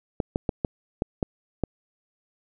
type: clicks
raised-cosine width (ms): 2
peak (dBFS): -10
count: 7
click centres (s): 0.202 / 0.359 / 0.492 / 0.648 / 1.021 / 1.228 / 1.637
effects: none